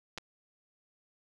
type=clicks; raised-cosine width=0.2 ms; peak=-21 / -25 dBFS; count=2; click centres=0.177 / 0.183 s; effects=none